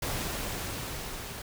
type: noise with level ramp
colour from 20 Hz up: pink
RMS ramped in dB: -32 to -40 dBFS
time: 0.02-1.42 s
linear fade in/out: 5 ms
effects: none